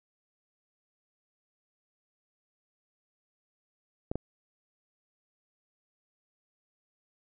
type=clicks; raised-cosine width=2 ms; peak=-18 dBFS; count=2; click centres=4.115 / 4.156 s; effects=none